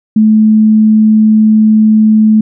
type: tone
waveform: sine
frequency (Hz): 216.6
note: A3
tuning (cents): -27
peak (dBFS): -3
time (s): 0.16-2.41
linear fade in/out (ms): 5
effects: none